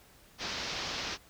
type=low-pass noise; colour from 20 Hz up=white; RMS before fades=-37 dBFS; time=0.38-1.18 s; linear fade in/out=50 ms; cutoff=5700 Hz; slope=48 dB/octave; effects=pink hiss -59 dBFS RMS until 1.29 s